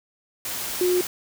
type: tone in noise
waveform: sine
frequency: 360 Hz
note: F#4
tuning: 47 cents flat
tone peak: -18 dBFS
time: 0.81-1.01 s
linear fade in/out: 2 ms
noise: white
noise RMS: -30 dBFS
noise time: 0.45-1.07 s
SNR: +9 dB
effects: none